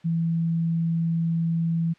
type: tone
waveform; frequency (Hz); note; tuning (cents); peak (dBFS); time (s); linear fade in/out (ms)
sine; 165.8; E3; +10; -21; 0.04-1.94; 20
effects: white hiss -58 dBFS RMS until 1.98 s + low-pass 3000 Hz 12 dB/octave